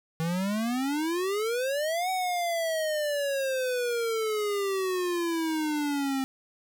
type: exponential two-way sweep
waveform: square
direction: up then down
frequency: 159.5 to 755 to 264.4 Hz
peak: -27 dBFS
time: 0.2-6.24 s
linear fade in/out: 0 ms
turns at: 2.1 s
effects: none